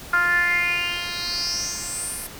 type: tone with band-pass filter sweep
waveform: 10% pulse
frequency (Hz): 350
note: F4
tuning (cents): +4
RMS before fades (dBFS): -24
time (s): 0.13-2.27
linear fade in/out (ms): 5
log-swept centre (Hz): 1400 to 11000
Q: 6.5
effects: pink hiss -39 dBFS RMS until 2.39 s